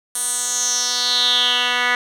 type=tone with band-pass filter sweep; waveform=10% pulse; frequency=245.8 Hz; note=B3; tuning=8 cents flat; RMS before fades=-19 dBFS; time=0.15-1.95 s; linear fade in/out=2 ms; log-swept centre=9600 to 2100 Hz; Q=4.9; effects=none